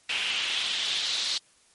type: noise with band-pass filter sweep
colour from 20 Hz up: pink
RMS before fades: -29 dBFS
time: 0.09-1.38 s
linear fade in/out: 5 ms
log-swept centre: 2700 to 4200 Hz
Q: 3.8
effects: white hiss -61 dBFS RMS until 1.74 s + MP3 48 kbps